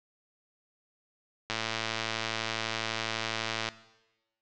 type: click train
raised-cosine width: 0.2 ms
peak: -13 dBFS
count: 246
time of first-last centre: 1.5-3.688 s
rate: 112 Hz
effects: noise-tail reverb RT60 1.0 s tail -17 dB re dry + low-pass 6000 Hz 12 dB/octave